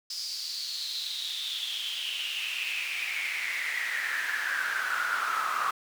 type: noise with high-pass filter sweep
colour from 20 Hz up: brown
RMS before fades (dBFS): -32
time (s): 0.1-5.71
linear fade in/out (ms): 5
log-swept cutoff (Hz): 5000 to 1200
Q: 7.8
effects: none